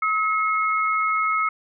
sine tone pair together, 1282 / 2169 Hz, E6 / C#7, -49 / -38 cents, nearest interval major sixth, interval 911 cents, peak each -20 / -25 dBFS, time 0.02-1.49 s, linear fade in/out 5 ms, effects none

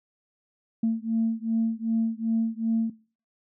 sine beating tone pair, 224.6 / 227.2 Hz, A3 / A#3, +36 / -44 cents, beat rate 2.6 Hz, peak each -25 / -25 dBFS, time 0.83-2.9 s, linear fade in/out 5 ms, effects noise-tail reverb RT60 0.4 s tail -21 dB re dry + tanh soft clip ceiling -16 dBFS

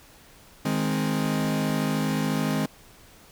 40% pulse chord, Ab major, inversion second, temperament equal, 155.56 / 207.7 / 261.6 Hz, Eb3 / Ab3 / C4, 0 / 0 / 0 cents, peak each -27 dBFS, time 0.65-2.66 s, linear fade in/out 5 ms, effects pink hiss -52 dBFS RMS until 3.31 s

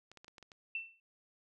clicks, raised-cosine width 0.2 ms, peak -36 dBFS, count 7, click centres 0.116 / 0.173 / 0.245 / 0.281 / 0.382 / 0.427 / 0.518 s
sine tone with exponential decay, 2684 Hz, E7, 31 cents sharp, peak -33 dBFS, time 0.75-1 s, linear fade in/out 2 ms, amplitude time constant 54 ms
effects none

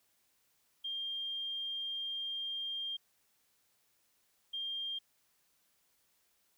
sine tone bursts at uneven times, 3200 Hz, G7, 35 cents sharp, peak -36 dBFS, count 2, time 0.84-2.97 / 4.53-4.99 s, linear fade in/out 10 ms, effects white hiss -74 dBFS RMS until 6.57 s

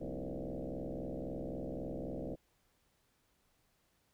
sine tone with frequency modulation, 138.59 Hz, C#3, in tune, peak -38 dBFS, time 0-2.36 s, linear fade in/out 20 ms, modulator 63.8 Hz, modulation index 7.5, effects pink hiss -75 dBFS RMS until 4.13 s

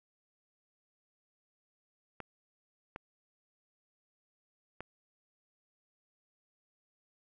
clicks, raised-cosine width 0.5 ms, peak -26 dBFS, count 3, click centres 2.203 / 2.961 / 4.806 s, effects none

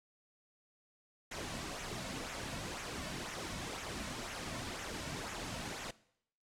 pink noise with flanger, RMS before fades -42 dBFS, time 1.31-5.91 s, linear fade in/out 5 ms, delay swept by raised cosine 0.21 to 2.51 ms, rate 2 Hz, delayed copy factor -0.55, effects noise-tail reverb RT60 0.7 s tail -20 dB re dry + low-pass 8000 Hz 12 dB/octave

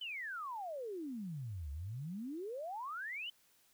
sine exponential two-way sweep, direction down then up, 3100 to 67.8 to 3100 Hz, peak -40 dBFS, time 0.01-3.3 s, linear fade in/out 5 ms, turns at 1.71 s, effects white hiss -70 dBFS RMS until 3.73 s

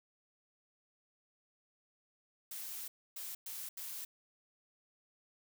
blue noise bursts at uneven times, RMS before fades -44 dBFS, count 4, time 2.51-2.88 / 3.16-3.35 / 3.46-3.69 / 3.77-4.05 s, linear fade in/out 5 ms, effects none

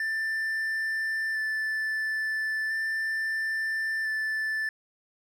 triangle tone with vibrato, 1766 Hz, A6, 6 cents sharp, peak -25 dBFS, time 0-4.69 s, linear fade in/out 2 ms, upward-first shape square, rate 0.37 Hz, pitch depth 10 cents each way, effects none

